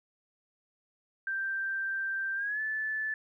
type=tone with pitch glide; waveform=sine; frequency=1571 to 1743.1 Hz; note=G6 to A6; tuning=+3 to -17 cents; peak=-30 dBFS; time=1.27-3.14 s; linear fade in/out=2 ms; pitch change=+180 cents; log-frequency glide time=2.35-2.61 s; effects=12-bit